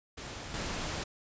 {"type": "noise with level steps", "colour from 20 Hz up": "pink", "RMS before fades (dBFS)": [-42, -36], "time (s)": [0.17, 1.04], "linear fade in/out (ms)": 10, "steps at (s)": 0.54, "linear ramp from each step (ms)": 2, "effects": ["resampled to 16000 Hz"]}